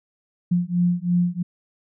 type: beating tone pair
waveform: sine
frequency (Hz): 174.61 / 177.61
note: F3 / F3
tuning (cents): 0 / +29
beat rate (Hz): 3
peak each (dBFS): -21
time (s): 0.51-1.43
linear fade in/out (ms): 10
effects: none